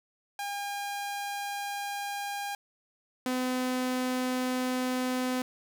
sawtooth tone pair in turn, 808 / 254 Hz, G#5 / B3, -48 / +49 cents, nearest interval octave + minor sixth, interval 2003 cents, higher first, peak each -29 / -24 dBFS, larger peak second, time 0.39-2.55 / 3.26-5.42 s, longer neither, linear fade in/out 2 ms, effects none

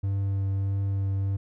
triangle tone with vibrato, 98 Hz, G2, in tune, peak -22 dBFS, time 0.03-1.37 s, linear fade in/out 10 ms, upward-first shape triangle, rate 1.6 Hz, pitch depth 13 cents each way, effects none

